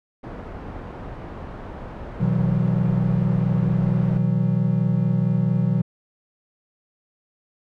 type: low-pass noise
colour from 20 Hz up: pink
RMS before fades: -35 dBFS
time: 0.23-4.18 s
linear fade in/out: 10 ms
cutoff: 1100 Hz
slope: 12 dB/octave
type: chord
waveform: triangle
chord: B suspended fourth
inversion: none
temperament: equal with one note detuned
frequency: 123.47 / 160.58 / 185 Hz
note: B2 / E3 / F#3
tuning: 0 / -45 / 0 cents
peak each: -20 dBFS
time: 2.2-5.82 s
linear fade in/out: 10 ms
effects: none